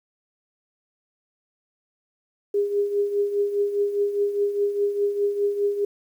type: tone with tremolo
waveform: sine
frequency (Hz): 406.7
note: G#4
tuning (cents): -36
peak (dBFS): -17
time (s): 2.54-5.85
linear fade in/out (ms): 5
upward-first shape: triangle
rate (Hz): 4.9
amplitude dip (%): 70
effects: 9-bit